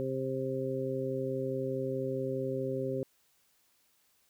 harmonic tone, 132.1 Hz, C3, 17 cents sharp, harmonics 1 / 2 / 3 / 4, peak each -38 / -38 / -35 / -36 dBFS, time 0-3.03 s, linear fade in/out 0 ms, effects white hiss -70 dBFS RMS until 4.29 s

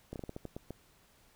slowing click train, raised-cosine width 2 ms, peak -27 dBFS, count 9, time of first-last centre 0.13-0.706 s, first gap 28 ms, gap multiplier 1.26, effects pink hiss -65 dBFS RMS until 1.35 s

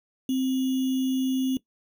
sine tone with sample-and-hold, 261.6 Hz, C4, in tune, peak -22 dBFS, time 0.29-1.57 s, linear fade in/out 2 ms, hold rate 3150 Hz, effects noise-tail reverb RT60 0.1 s tail -18 dB re dry

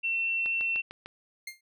sine tone, 2702 Hz, E7, 42 cents sharp, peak -26 dBFS, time 0.03-0.82 s, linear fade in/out 20 ms
click train, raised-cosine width 0.3 ms, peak -25 dBFS, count 5, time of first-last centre 0.46-1.06 s, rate 6.67 Hz
sawtooth tone with exponential decay, 2116 Hz, C7, 19 cents sharp, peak -30 dBFS, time 1.47-1.61 s, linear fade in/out 5 ms, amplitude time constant 30 ms
effects none

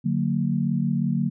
sine chord, D augmented, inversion none, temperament just, 146.83 / 183.54 / 229.4 Hz, D3 / F#3 / A#3, 0 / -14 / -28 cents, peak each -25 dBFS, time 0.04-1.3 s, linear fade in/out 20 ms, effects none

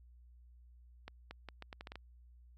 accelerating click train, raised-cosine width 0.3 ms, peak -30 dBFS, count 9, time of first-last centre 1.08-1.956 s, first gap 230 ms, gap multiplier 0.77, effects added 60 Hz sine -57 dBFS peak until 2.57 s

